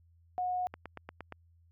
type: tone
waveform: sine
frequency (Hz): 727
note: F#5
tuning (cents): -31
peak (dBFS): -30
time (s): 0.38-0.67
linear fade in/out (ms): 0
type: click train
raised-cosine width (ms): 0.5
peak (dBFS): -27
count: 6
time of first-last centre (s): 0.74-1.323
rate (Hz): 8.57
effects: added 84 Hz sine -61 dBFS peak until 1.71 s